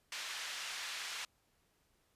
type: band-pass noise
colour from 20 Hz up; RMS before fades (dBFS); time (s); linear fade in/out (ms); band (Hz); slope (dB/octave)
pink; -43; 0.12-1.25; 2; 1700 to 5900; 12
effects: pink hiss -75 dBFS RMS until 2.15 s + resampled to 32000 Hz